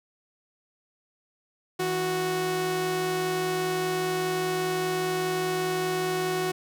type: tone pair together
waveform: sawtooth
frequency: 162 / 369 Hz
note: E3 / F#4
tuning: -30 / -5 cents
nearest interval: octave + major second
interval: 1425 cents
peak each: -30 / -22 dBFS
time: 1.79-6.52 s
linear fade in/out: 10 ms
effects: none